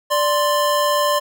square tone pair together, 587.3 / 1046.4 Hz, D5 / C6, 0 / 0 cents, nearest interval minor seventh, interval 1000 cents, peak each -19 dBFS, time 0.1-1.2 s, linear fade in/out 20 ms, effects none

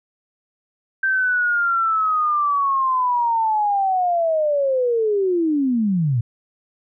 sine linear sweep, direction down, 1568 to 110 Hz, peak -16 dBFS, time 1.03-6.21 s, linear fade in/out 5 ms, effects none

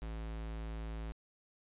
square tone, 55 Hz, A1, in tune, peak -40 dBFS, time 0.02-1.12 s, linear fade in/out 0 ms, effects resampled to 8000 Hz

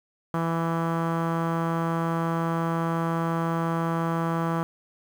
sawtooth tone with low-pass filter, 165.7 Hz, E3, 9 cents sharp, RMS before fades -26 dBFS, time 0.34-4.63 s, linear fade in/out 0 ms, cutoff 1200 Hz, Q 2.8, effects 8-bit

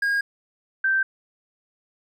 triangle / sine tone pair in turn, 1629 / 1560.8 Hz, G#6 / G6, -34 / -8 cents, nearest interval minor second, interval 74 cents, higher first, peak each -18 dBFS, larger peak neither, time 0.02-0.21 / 0.84-1.03 s, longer neither, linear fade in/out 5 ms, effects none

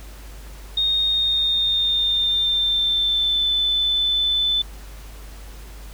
sine tone with pitch glide, 3700 to 3515 Hz, A#7 to A7, -14 to -2 cents, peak -17 dBFS, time 0.77-4.62 s, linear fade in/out 5 ms, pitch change -88 cents, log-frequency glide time 1.09-3.52 s, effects added 50 Hz sine -36 dBFS peak until 5.93 s + pink hiss -45 dBFS RMS until 5.93 s

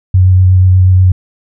sine tone with vibrato, 92.5 Hz, F#2, in tune, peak -3 dBFS, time 0.14-1.12 s, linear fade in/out 5 ms, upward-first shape triangle, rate 8.3 Hz, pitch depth 20 cents each way, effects none

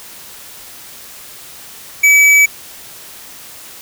sine tone with hard clipping, 2289 Hz, D7, 45 cents flat, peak -7 dBFS, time 2.03-2.46 s, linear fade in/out 10 ms, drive 13 dB, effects white hiss -35 dBFS RMS until 3.81 s

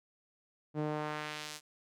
sawtooth tone with band-pass filter sweep, 151.4 Hz, D#3, 47 cents flat, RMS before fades -38 dBFS, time 0.74-1.61 s, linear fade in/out 50 ms, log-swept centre 320 to 7600 Hz, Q 0.82, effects none

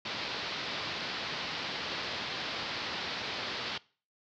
white low-pass noise, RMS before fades -37 dBFS, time 0.05-3.78 s, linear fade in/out 5 ms, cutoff 4800 Hz, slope 48 dB/octave, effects noise-tail reverb RT60 0.4 s tail -22 dB re dry + high-pass 100 Hz 12 dB/octave

